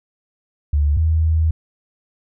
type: tone pair in turn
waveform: sine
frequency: 73 / 79.97 Hz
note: D2 / D#2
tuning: -10 / +48 cents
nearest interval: major second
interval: 158 cents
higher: second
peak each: -13 dBFS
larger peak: neither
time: 0.73-0.97 / 0.97-1.51 s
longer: second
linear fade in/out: 5 ms
effects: none